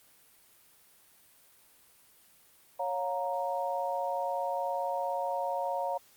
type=chord; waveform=sine; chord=Bb minor; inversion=first; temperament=equal with one note detuned; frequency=554.4 / 711.5 / 932.3 Hz; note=Db5 / F5 / Bb5; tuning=0 / +32 / 0 cents; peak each=-34 dBFS; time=2.79-5.98 s; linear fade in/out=10 ms; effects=white hiss -61 dBFS RMS until 6.16 s + Opus 32 kbps